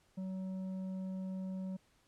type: tone with tanh clipping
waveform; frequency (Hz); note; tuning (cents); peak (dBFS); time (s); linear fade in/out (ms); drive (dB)
sine; 188.2; F#3; +30; -39; 0.17-1.77; 10; 7
effects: pink hiss -71 dBFS RMS until 2.07 s + low-pass 10000 Hz 12 dB/octave